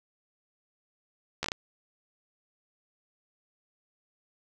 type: slowing click train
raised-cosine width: 0.2 ms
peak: -13 dBFS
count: 5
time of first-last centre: 1.43-1.519 s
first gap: 13 ms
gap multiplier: 1.37
effects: none